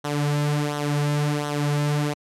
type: tone with flanger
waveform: sawtooth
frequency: 146.83 Hz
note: D3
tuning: in tune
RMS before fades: -23 dBFS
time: 0.04-2.14 s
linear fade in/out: 10 ms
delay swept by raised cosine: 0.41 to 4.21 ms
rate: 1.4 Hz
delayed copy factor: -0.65
effects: low-pass 11000 Hz 12 dB/octave + MP3 96 kbps